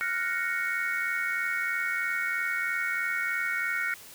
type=chord; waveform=sine; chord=Gb major seventh; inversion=third; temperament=equal; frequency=1396.9 / 1480 / 1864.7 / 2217 Hz; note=F6 / Gb6 / Bb6 / Db7; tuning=0 / 0 / 0 / 0 cents; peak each=-33 / -33 / -32 / -32 dBFS; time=0.01-3.94 s; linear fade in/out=0 ms; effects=white hiss -48 dBFS RMS until 4.14 s